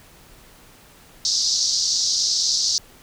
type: band-pass noise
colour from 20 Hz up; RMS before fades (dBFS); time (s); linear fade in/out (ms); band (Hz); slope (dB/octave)
white; -21; 1.25-2.78; 0; 4300 to 6000; 48
effects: pink hiss -49 dBFS RMS until 3.02 s